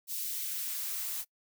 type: noise with high-pass filter sweep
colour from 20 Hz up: blue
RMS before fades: -36 dBFS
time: 0.07-1.25 s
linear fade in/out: 50 ms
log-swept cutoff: 3700 to 470 Hz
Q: 0.82
effects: noise-tail reverb RT60 0.1 s tail -23 dB re dry